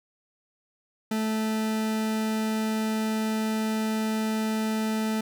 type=tone; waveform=40% pulse; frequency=218.8 Hz; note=A3; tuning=9 cents flat; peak=-24 dBFS; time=1.11-5.21 s; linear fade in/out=5 ms; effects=none